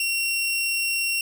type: tone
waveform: sawtooth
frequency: 2737 Hz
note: F7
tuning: 36 cents flat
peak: -19 dBFS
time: 0-1.21 s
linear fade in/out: 2 ms
effects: none